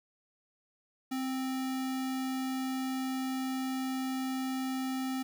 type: tone with sample-and-hold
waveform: sine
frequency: 261.2 Hz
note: C4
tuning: 3 cents flat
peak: -31 dBFS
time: 1.11-5.23 s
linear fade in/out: 10 ms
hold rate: 1050 Hz
effects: none